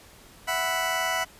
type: chord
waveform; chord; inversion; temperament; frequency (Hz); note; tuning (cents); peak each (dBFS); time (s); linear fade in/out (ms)
20% pulse; E suspended second; none; just; 659.3 / 741.7 / 988.9; E5 / F#5 / B5; 0 / +4 / +2; -25; 0.47-1.25; 20
effects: pink hiss -51 dBFS RMS until 1.39 s + resampled to 32000 Hz